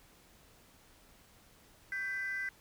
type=ring-modulated tone; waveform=triangle; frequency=1783 Hz; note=A6; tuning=22 cents sharp; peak=-28 dBFS; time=1.92-2.49 s; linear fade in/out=2 ms; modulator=217 Hz; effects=tanh soft clip ceiling -30 dBFS + pink hiss -62 dBFS RMS until 2.6 s